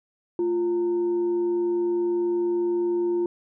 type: tone with frequency modulation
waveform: sine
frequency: 349.2 Hz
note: F4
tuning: in tune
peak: -21 dBFS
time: 0.39-3.26 s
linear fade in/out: 2 ms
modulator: 568 Hz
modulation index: 0.22
effects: none